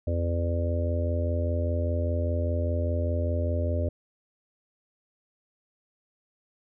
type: harmonic tone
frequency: 85 Hz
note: F2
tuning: 46 cents flat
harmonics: 1 / 3 / 4 / 5 / 6 / 7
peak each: -25 / -35 / -39 / -40 / -37 / -33 dBFS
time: 0.07-3.89 s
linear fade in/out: 5 ms
effects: none